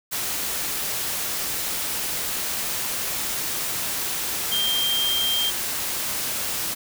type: tone in noise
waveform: sine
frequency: 3181 Hz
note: G7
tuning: 25 cents sharp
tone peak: -21 dBFS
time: 4.51-5.51 s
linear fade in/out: 20 ms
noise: white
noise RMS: -27 dBFS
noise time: 0.11-6.75 s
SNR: +3 dB
effects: none